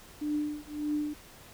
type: tone with tremolo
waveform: sine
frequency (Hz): 298.1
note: D4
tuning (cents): +26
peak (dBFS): -26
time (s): 0.21-1.14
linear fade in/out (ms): 10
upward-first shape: triangle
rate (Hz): 1.7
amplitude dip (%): 100
effects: pink hiss -52 dBFS RMS until 1.53 s